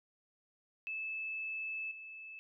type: tone with level steps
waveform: sine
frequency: 2617 Hz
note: E7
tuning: 13 cents flat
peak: -37 / -46 dBFS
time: 0.87-2.39 s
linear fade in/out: 0 ms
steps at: 1.91 s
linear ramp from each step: 5 ms
effects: none